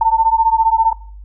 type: beating tone pair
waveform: sine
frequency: 892 / 907 Hz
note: A5 / A#5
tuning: +23 / -48 cents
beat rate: 15 Hz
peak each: -13 dBFS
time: 0.01-0.93 s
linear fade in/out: 5 ms
effects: noise-tail reverb RT60 0.5 s tail -20 dB re dry + added 50 Hz sine -32 dBFS peak until 1.24 s